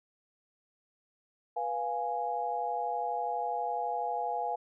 sine chord, F diminished, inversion second, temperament equal with one note detuned, 489.3 / 698.5 / 830.6 Hz, Cb5 / F5 / Ab5, -16 / 0 / 0 cents, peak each -38 / -34 / -33 dBFS, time 1.56-4.56 s, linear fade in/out 10 ms, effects none

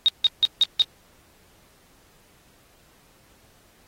sine tone bursts, 3729 Hz, A#7, in tune, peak -13 dBFS, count 5, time 0.06-0.82 s, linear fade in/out 0 ms, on 24 ms, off 160 ms, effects pink hiss -58 dBFS RMS until 3.87 s + AAC 48 kbps

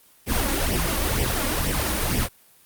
pink noise with flanger, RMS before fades -23 dBFS, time 0.26-2.29 s, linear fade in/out 50 ms, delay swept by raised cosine 0.35 to 3.65 ms, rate 2.1 Hz, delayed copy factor +0.7, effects white hiss -55 dBFS RMS until 2.65 s + Opus 32 kbps

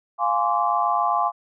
sine chord, D half-diminished seventh, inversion first, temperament equal with one note detuned, 698.5 / 830.6 / 1046.5 / 1153.8 Hz, F5 / Ab5 / C6 / D6, 0 / 0 / 0 / -31 cents, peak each -24 dBFS, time 0.18-1.32 s, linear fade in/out 50 ms, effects none

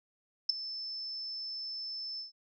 sine tone with ADSR envelope, 5274 Hz, E8, in tune, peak -20 dBFS, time 0.49-2.32 s, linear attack 7 ms, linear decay 9 ms, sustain -17 dB, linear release 130 ms, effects none

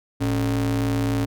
square ring-modulated tone, 81.6 Hz, E2, 17 cents flat, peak -18 dBFS, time 0.2-1.26 s, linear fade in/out 20 ms, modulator 195 Hz, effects none

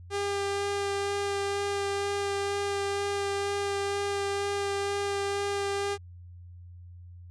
sawtooth tone with vibrato, 400.7 Hz, G4, 38 cents sharp, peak -24 dBFS, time 0.1-5.98 s, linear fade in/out 50 ms, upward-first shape sine, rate 2.1 Hz, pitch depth 9 cents each way, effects added 88 Hz sine -44 dBFS peak until 7.3 s + resampled to 22050 Hz

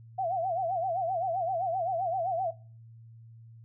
sine tone with vibrato, 713 Hz, F5, 36 cents sharp, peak -27 dBFS, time 0.18-2.51 s, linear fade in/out 10 ms, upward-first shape sine, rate 7.7 Hz, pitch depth 150 cents each way, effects noise-tail reverb RT60 0.4 s tail -21 dB re dry + added 114 Hz sine -48 dBFS peak until 3.64 s

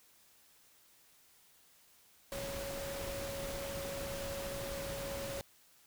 sine tone in noise, 554.4 Hz, C#5, in tune, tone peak -41 dBFS, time 2.32-5.41 s, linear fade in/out 0 ms, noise pink, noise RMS -43 dBFS, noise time 2.32-5.41 s, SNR -1 dB, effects white hiss -65 dBFS RMS until 5.86 s

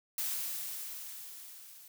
blue noise with level ramp, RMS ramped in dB -34 to -54 dBFS, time 0.18-1.88 s, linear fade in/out 2 ms, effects none

